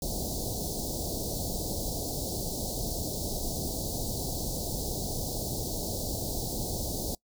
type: band-stop noise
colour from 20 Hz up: pink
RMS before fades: -33 dBFS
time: 0.02-7.15 s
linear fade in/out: 2 ms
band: 770 to 4100 Hz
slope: 48 dB/octave
effects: noise-tail reverb RT60 0.1 s tail -23 dB re dry